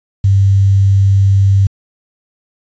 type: tone with quantisation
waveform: sine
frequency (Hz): 98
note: G2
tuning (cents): 0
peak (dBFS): -6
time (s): 0.24-1.67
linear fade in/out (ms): 5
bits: 6
effects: resampled to 16000 Hz